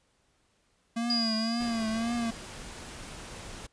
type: tone with vibrato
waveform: square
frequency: 228.7 Hz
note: A#3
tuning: 33 cents flat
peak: -29 dBFS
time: 0.96-2.31 s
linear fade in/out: 10 ms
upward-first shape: triangle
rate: 1.9 Hz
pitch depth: 80 cents each way
type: tone with exponential decay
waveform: sine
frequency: 4868 Hz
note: D#8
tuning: 39 cents flat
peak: -25 dBFS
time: 1.1-2.62 s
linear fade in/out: 2 ms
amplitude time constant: 330 ms
type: noise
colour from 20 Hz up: pink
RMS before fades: -43 dBFS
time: 1.6-3.67 s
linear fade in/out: 10 ms
effects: pink hiss -70 dBFS RMS until 3.72 s + resampled to 22050 Hz